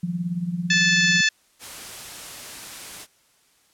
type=tone with tremolo; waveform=sine; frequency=174.61 Hz; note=F3; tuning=in tune; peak=-20 dBFS; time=0.03-1.21 s; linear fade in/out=5 ms; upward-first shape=triangle; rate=18 Hz; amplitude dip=80%
type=harmonic tone; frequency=874 Hz; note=A5; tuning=12 cents flat; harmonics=2 / 3 / 4 / 5 / 6 / 7 / 8; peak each=-19 / -23 / -25 / -27 / -29 / -30 / -31 dBFS; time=0.7-1.29 s; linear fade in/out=5 ms
type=noise; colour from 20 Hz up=white; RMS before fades=-37 dBFS; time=1.59-3.07 s; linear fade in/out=50 ms
effects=white hiss -61 dBFS RMS until 3.73 s + low-pass 11000 Hz 12 dB/octave